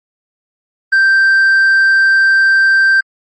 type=tone with tanh clipping; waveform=triangle; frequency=1568 Hz; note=G6; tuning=in tune; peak=-7 dBFS; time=0.92-3.01 s; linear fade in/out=10 ms; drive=7 dB; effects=MP3 32 kbps